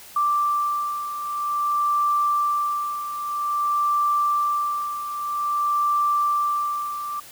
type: beating tone pair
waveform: sine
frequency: 1174.7 / 1175.21 Hz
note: D6 / D6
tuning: 0 / +1 cents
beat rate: 0.51 Hz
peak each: -27 / -21 dBFS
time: 0.16-7.2 s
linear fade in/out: 5 ms
effects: white hiss -44 dBFS RMS until 7.31 s